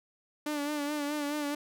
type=tone with vibrato; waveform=sawtooth; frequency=293.7 Hz; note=D4; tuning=in tune; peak=-27 dBFS; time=0.46-1.55 s; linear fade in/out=5 ms; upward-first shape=sine; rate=4.7 Hz; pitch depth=47 cents each way; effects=none